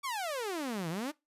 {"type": "exponential two-way sweep", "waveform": "sawtooth", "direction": "down then up", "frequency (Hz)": [1164, 155.56, 315], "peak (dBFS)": -30, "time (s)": [0.03, 1.12], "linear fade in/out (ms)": 20, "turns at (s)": 0.89, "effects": ["noise-tail reverb RT60 0.2 s tail -21 dB re dry", "resampled to 32000 Hz"]}